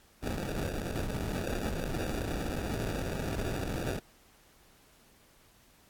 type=noise with sample-and-hold; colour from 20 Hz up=pink; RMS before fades=-34 dBFS; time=0.22-4 s; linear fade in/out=20 ms; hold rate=1050 Hz; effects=pink hiss -62 dBFS RMS until 5.89 s + AAC 64 kbps